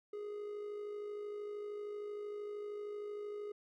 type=tone with amplitude modulation; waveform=triangle; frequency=415.3 Hz; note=G#4; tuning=in tune; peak=-37 dBFS; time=0.13-3.52 s; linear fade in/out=5 ms; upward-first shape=sine; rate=53 Hz; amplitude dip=40%; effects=none